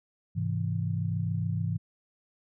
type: chord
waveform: sine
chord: Ab augmented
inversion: none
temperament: equal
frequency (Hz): 103.83 / 130.81 / 164.81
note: Ab2 / C3 / E3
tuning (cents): 0 / 0 / 0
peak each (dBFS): -30 / -34 / -31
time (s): 0.35-1.78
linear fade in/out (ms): 20
effects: none